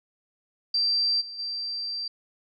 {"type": "tone with level steps", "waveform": "sine", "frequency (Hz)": 4698, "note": "D8", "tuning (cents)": 0, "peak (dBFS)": [-21, -36, -29], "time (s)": [0.74, 2.08], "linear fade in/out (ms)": 5, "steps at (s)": [1.2, 1.38], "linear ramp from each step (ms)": 20, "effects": []}